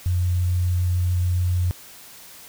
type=tone with quantisation; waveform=sine; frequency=89.3 Hz; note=F2; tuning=39 cents sharp; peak=-18 dBFS; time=0.06-1.71 s; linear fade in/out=0 ms; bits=8; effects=white hiss -44 dBFS RMS until 2.48 s